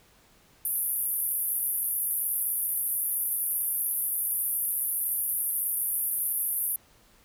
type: band-pass noise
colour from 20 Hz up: white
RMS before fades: -29 dBFS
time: 0.65-6.76 s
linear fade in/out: 2 ms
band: 10000 to 14000 Hz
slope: 96 dB/octave
effects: pink hiss -60 dBFS RMS until 7.24 s